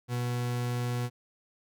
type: tone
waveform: 40% pulse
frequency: 122 Hz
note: B2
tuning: 21 cents flat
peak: -28 dBFS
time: 0.08-1.1 s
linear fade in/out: 50 ms
effects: none